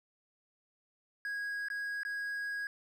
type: tone with dropouts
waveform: triangle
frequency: 1649 Hz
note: G#6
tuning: 13 cents flat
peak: -33 dBFS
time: 1.25-2.67 s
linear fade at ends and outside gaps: 1 ms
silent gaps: 1.685-1.701 / 2.033-2.05 s
effects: none